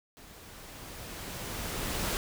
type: noise with level ramp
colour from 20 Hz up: pink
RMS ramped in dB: -52 to -31 dBFS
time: 0.17-2.17 s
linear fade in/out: 0 ms
effects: none